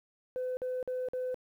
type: tone bursts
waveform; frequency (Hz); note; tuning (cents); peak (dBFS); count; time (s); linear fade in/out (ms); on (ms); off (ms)
sine; 507; B4; +45; -30; 4; 0.36-1.344; 0; 210; 48
effects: tanh soft clip ceiling -29 dBFS + 11-bit